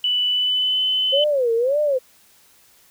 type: tone with pitch glide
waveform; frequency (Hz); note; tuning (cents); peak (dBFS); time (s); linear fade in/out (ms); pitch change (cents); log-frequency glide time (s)
sine; 2974 to 3031; F#7 to F#7; +8 to +41; -17; 0.04-1.24; 2; +33; 0.27-0.83
type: tone with vibrato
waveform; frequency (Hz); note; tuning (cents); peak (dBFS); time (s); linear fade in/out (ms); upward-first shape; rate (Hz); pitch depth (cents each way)
sine; 523.3; C5; 0; -16; 1.12-1.99; 20; sine; 1.8; 240
effects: white hiss -54 dBFS RMS until 2.9 s